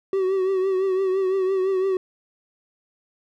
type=tone with vibrato; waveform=triangle; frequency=380 Hz; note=F#4; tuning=46 cents sharp; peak=-17 dBFS; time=0.13-1.97 s; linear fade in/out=2 ms; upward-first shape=triangle; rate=5.9 Hz; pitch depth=57 cents each way; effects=none